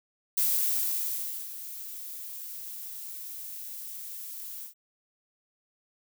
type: noise with ADSR envelope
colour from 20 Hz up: violet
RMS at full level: -25 dBFS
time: 0.37-4.74 s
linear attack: 8 ms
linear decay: 1100 ms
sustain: -15 dB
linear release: 110 ms
effects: none